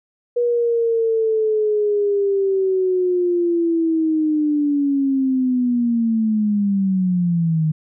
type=linear sweep; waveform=sine; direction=down; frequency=483.7 to 153.9 Hz; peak=-15 dBFS; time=0.36-7.72 s; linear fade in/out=10 ms; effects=none